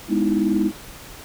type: chord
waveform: sine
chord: E major seventh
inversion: first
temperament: just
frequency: 206 / 247.2 / 309 / 329.6 Hz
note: G#3 / B3 / D#4 / E4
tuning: -14 / +2 / -12 / 0 cents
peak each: -21 / -25 / -21 / -22 dBFS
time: 0.08-0.72 s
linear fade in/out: 50 ms
effects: tanh soft clip ceiling -7 dBFS + pink hiss -40 dBFS RMS until 1.24 s